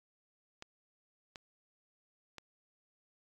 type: clicks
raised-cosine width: 0.2 ms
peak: -28 dBFS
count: 3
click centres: 0.624 / 1.358 / 2.383 s
effects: AAC 48 kbps